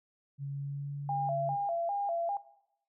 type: tone with pitch glide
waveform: sine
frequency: 140 to 142.45 Hz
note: C#3 to C#3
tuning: +18 to +48 cents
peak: -34 dBFS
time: 0.38-1.58 s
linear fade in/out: 50 ms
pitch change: +30 cents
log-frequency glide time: 0.53-0.94 s
type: tone with vibrato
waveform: sine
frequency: 740 Hz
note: F#5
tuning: in tune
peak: -30 dBFS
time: 1.09-2.37 s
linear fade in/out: 2 ms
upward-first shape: square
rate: 2.5 Hz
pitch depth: 150 cents each way
effects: noise-tail reverb RT60 0.8 s tail -17 dB re dry